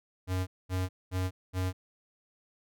square tone bursts, 92.5 Hz, F#2, in tune, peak -29 dBFS, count 4, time 0.27-1.73 s, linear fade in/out 50 ms, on 200 ms, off 220 ms, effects none

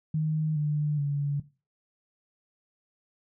sine tone with pitch steps, 155.56 / 149.22 / 143.14 Hz, D#3 / D3 / D3, 0 / +28 / -44 cents, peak -24 dBFS, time 0.14-1.4 s, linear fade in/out 5 ms, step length 420 ms, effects noise-tail reverb RT60 0.3 s tail -17 dB re dry

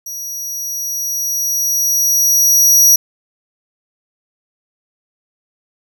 sawtooth tone with level ramp, 5780 Hz, F#8, 41 cents flat, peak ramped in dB -22 to -3 dBFS, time 0.06-2.96 s, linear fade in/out 5 ms, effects none

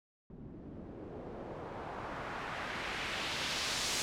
white noise with low-pass filter sweep, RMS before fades -40 dBFS, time 0.3-4.02 s, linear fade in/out 0 ms, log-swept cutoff 210 to 6500 Hz, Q 1.1, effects none

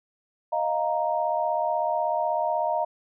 sine chord, Eb suspended second, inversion none, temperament equal, 622.3 / 698.5 / 932.3 Hz, Eb5 / F5 / Bb5, 0 / 0 / 0 cents, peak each -27 dBFS, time 0.52-2.85 s, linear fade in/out 10 ms, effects none

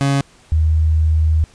30% pulse / sine tone pair in turn, 139 / 78.78 Hz, C#3 / D#2, +5 / +22 cents, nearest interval minor seventh, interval 983 cents, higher first, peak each -11 dBFS, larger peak neither, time 0.01-0.21 / 0.52-1.44 s, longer second, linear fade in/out 0 ms, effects pink hiss -49 dBFS RMS until 1.54 s + resampled to 22050 Hz

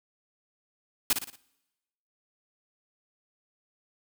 white noise with echo, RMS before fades -23 dBFS, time 1.1-1.13 s, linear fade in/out 2 ms, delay 57 ms, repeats 4, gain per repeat -7 dB, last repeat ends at 1.358 s, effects noise-tail reverb RT60 1.0 s tail -25 dB re dry

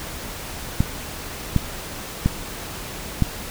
clicks, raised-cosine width 5 ms, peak -4 dBFS, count 4, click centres 0.805 / 1.563 / 2.26 / 3.223 s, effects pink hiss -33 dBFS RMS until 3.5 s

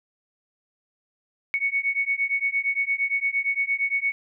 sine beating tone pair, 2217 / 2225.7 Hz, C#7 / C#7, 0 / +6 cents, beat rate 8.7 Hz, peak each -25 dBFS, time 1.54-4.12 s, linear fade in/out 0 ms, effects none

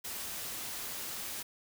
white noise, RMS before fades -40 dBFS, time 0.04-1.43 s, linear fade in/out 10 ms, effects none

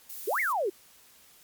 violet noise, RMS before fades -40 dBFS, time 0.09-0.53 s, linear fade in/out 10 ms
sine exponential two-way sweep, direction up then down, 349.2 to 2258 to 349.2 Hz, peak -25 dBFS, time 0.27-0.7 s, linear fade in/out 10 ms, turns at 0.4 s
effects white hiss -57 dBFS RMS until 1.43 s + MP3 96 kbps

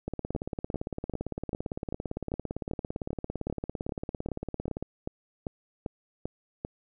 two click trains, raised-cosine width 2 ms, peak -19 / -19 dBFS, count 85 / 17, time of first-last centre 0.08-4.826 / 0.35-6.649 s, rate 17.7 / 2.54 Hz, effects none

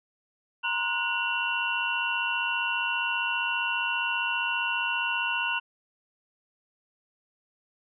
sine tone cluster, 944 / 1039 / 1458 / 2738 / 2940 Hz, A#5 / C6 / F#6 / F7 / F#7, +22 / -12 / -26 / -35 / -12 cents, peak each -33 / -36 / -31 / -29 / -35 dBFS, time 0.63-5.6 s, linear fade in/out 20 ms, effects none

